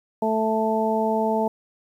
harmonic tone, 220 Hz, A3, in tune, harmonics 1 / 2 / 3 / 4, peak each -25 / -25 / -25 / -25 dBFS, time 0.22-1.48 s, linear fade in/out 5 ms, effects 9-bit

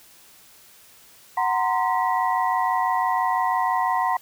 sine tone cluster, 743 / 931 / 1037 / 1942 Hz, F#5 / A#5 / C6 / B6, +7 / -2 / -16 / -30 cents, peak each -24 / -24 / -24 / -31 dBFS, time 1.37-4.17 s, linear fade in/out 5 ms, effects white hiss -51 dBFS RMS until 4.21 s

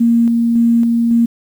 sine tone with tremolo, 233.1 Hz, A#3, in tune, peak -8 dBFS, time 0-1.26 s, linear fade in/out 10 ms, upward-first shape square, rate 1.8 Hz, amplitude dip 25%, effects 7-bit

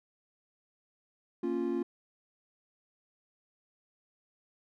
triangle chord, Bb minor, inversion none, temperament equal, 233.1 / 277.2 / 349.2 Hz, Bb3 / Db4 / F4, 0 / 0 / 0 cents, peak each -34 / -33 / -30 dBFS, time 1.43-1.83 s, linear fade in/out 5 ms, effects none

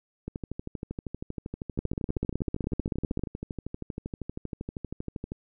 two click trains, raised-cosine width 3 ms, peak -15 / -21 dBFS, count 24 / 65, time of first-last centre 1.79-3.237 / 0.28-5.319 s, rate 15.9 / 12.7 Hz, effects none

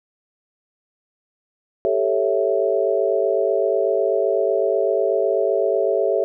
sine chord, A dominant seventh, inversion third, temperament equal, 392 / 440 / 554.4 / 659.3 Hz, G4 / A4 / C#5 / E5, 0 / 0 / 0 / 0 cents, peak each -22 dBFS, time 1.85-6.24 s, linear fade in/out 0 ms, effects none

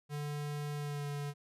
square tone with pitch glide, 146.83 to 144.39 Hz, D3 to D3, 0 to -29 cents, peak -37 dBFS, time 0.09-1.34 s, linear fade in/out 50 ms, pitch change -29 cents, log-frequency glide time 0.75-1.06 s, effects resampled to 32000 Hz

